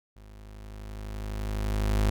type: tone with level ramp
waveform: 35% pulse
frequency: 51.91 Hz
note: G#1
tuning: in tune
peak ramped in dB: -46 to -19 dBFS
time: 0.16-2.1 s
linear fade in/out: 5 ms
effects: none